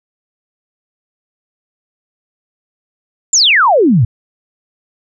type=exponential sweep; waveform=sine; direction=down; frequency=7510 to 101.6 Hz; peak=-6 dBFS; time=3.33-4.05 s; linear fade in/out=5 ms; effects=none